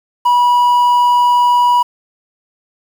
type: tone with quantisation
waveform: triangle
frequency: 974 Hz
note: B5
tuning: 24 cents flat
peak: -6 dBFS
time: 0.25-1.83 s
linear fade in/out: 10 ms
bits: 6
effects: none